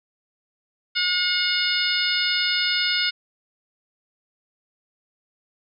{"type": "harmonic tone", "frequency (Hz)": 722, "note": "F#5", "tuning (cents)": -43, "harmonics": [2, 3, 4, 5, 6, 7], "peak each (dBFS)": [-27, -27, -27, -27, -27, -27], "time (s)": [0.95, 3.11], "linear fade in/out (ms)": 20, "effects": []}